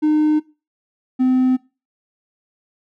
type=tone pair in turn; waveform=triangle; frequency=305.2 / 256.6 Hz; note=D#4 / C4; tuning=-33 / -34 cents; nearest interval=minor third; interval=301 cents; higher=first; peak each=-10 / -10 dBFS; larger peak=neither; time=0.02-0.4 / 1.19-1.57 s; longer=neither; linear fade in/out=20 ms; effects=noise-tail reverb RT60 0.3 s tail -21 dB re dry + tanh soft clip ceiling -6 dBFS